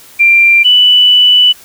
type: tone pair in turn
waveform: sine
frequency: 2371 / 2974 Hz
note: D7 / F#7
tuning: +16 / +8 cents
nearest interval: major third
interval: 392 cents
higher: second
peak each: -3 dBFS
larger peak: neither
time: 0.19-0.64 / 0.64-1.53 s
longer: second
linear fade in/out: 20 ms
effects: white hiss -38 dBFS RMS until 1.64 s